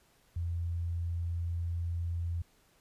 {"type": "tone", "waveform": "sine", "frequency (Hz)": 85.2, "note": "F2", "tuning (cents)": -42, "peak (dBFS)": -31, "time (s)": [0.36, 2.42], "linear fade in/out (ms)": 5, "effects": ["pink hiss -67 dBFS RMS until 2.8 s", "resampled to 32000 Hz"]}